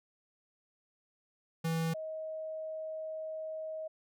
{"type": "tone pair in turn", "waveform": ["square", "sine"], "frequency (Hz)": [163.5, 631.7], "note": ["E3", "D#5"], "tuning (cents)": [-14, 26], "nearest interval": "octave + major seventh", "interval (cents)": 2340, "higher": "second", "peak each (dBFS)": [-31, -37], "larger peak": "first", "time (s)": [[1.64, 1.94], [1.94, 3.88]], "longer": "second", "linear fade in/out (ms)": 10, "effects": []}